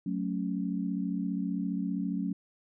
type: chord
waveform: sine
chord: F# minor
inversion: none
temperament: equal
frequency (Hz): 185 / 220 / 277.2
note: F#3 / A3 / C#4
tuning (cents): 0 / 0 / 0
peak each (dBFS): -32 / -35 / -34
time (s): 0.06-2.33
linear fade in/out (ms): 5
effects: none